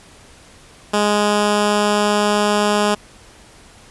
10% pulse tone, 207.7 Hz, G#3, in tune, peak -6 dBFS, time 0.93-2.95 s, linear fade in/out 10 ms, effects pink hiss -45 dBFS RMS until 3.9 s + resampled to 24000 Hz

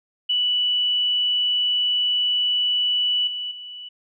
sine tone with level steps, 2960 Hz, F#7, in tune, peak -18 / -26 / -34 dBFS, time 0.29-3.89 s, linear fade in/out 10 ms, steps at 3.27 / 3.51 s, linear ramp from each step 5 ms, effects none

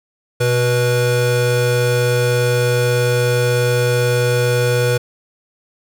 square tone pair together, 123.47 / 487.1 Hz, B2 / B4, 0 / -24 cents, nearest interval 2 octaves, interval 2376 cents, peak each -17 dBFS, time 0.4-4.98 s, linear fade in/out 10 ms, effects none

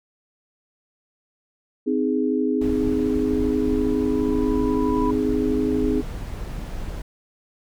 sine chord, Ab major, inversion first, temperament equal with one note detuned, 258.9 / 311.1 / 415.3 Hz, C4 / Eb4 / Ab4, -18 / 0 / 0 cents, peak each -22 / -24 / -24 dBFS, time 1.86-6.02 s, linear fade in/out 20 ms
brown noise, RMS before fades -30 dBFS, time 2.61-7.02 s, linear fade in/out 5 ms
sine tone with exponential growth, 987.8 Hz, B5, in tune, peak -24 dBFS, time 2.85-5.11 s, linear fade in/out 5 ms, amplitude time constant 490 ms
effects none

